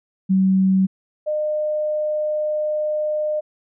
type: tone pair in turn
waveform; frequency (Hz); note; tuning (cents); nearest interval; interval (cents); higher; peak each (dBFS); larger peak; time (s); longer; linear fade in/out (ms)
sine; 190 / 607.6; F#3 / D#5; +46 / -41; octave + minor sixth; 2013; second; -13 / -19; first; 0.29-0.87 / 1.26-3.41; second; 20
effects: none